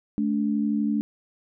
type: tone pair together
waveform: sine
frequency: 215.5 / 287.7 Hz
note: A3 / D4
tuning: -36 / -36 cents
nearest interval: perfect fourth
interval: 500 cents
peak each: -23 / -26 dBFS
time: 0.18-1.01 s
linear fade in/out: 0 ms
effects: none